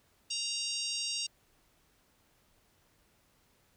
harmonic tone with a mistuned harmonic, 932.3 Hz, A#5, in tune, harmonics 3 / 4 / 5 / 6 / 7 / 8 / 9 / 10, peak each -39 / -42 / -38 / -39 / -43 / -50 / -43 / -54 dBFS, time 0.3-1.27 s, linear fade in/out 10 ms, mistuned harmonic 8, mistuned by +44 cents, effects pink hiss -69 dBFS RMS until 3.76 s

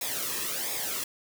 white noise with flanger, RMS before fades -32 dBFS, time 0.01-1.04 s, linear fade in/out 5 ms, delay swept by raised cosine 0.67 to 1.39 ms, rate 1.4 Hz, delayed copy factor -0.7, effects none

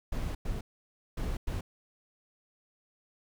brown noise bursts at uneven times, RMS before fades -33 dBFS, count 4, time 0.12-0.35 / 0.45-0.61 / 1.17-1.37 / 1.47-1.61 s, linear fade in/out 5 ms, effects none

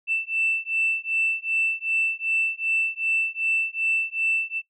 sine beating tone pair, 2662 / 2664.6 Hz, E7 / E7, +16 / +18 cents, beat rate 2.6 Hz, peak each -24 / -24 dBFS, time 0.07-4.62 s, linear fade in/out 50 ms, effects noise-tail reverb RT60 0.1 s tail -22 dB re dry + tanh soft clip ceiling -14 dBFS

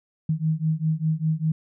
sine beating tone pair, 155.56 / 160.56 Hz, D#3 / E3, 0 / -45 cents, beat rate 5 Hz, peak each -24 dBFS, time 0.29-1.52 s, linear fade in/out 5 ms, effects none

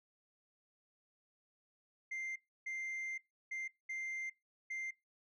sine tone bursts at uneven times, 2093 Hz, C7, in tune, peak -36 dBFS, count 5, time 2.11-2.36 / 2.66-3.18 / 3.51-3.68 / 3.89-4.3 / 4.7-4.91 s, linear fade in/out 10 ms, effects noise-tail reverb RT60 0.2 s tail -22 dB re dry + tanh soft clip ceiling -38 dBFS

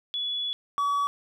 sine / triangle tone pair in turn, 3409 / 1137.6 Hz, G#7 / C#6, +45 / +45 cents, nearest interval octave + perfect fifth, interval 1900 cents, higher first, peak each -27 / -21 dBFS, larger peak second, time 0.14-0.53 / 0.78-1.07 s, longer first, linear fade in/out 0 ms, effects none

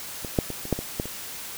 clicks, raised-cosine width 2 ms, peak -19 / -6 / -18 / -22 / -8 / -17 / -12 / -22 dBFS, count 8, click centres 0.248 / 0.388 / 0.503 / 0.654 / 0.727 / 0.79 / 0.999 / 1.056 s, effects white hiss -37 dBFS RMS until 1.57 s

